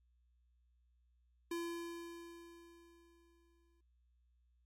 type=tone with exponential decay; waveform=square; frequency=339.9 Hz; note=F4; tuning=47 cents flat; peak=-38 dBFS; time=1.51-3.81 s; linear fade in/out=5 ms; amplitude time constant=500 ms; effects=added 60 Hz sine -70 dBFS peak until 4.65 s + MP3 64 kbps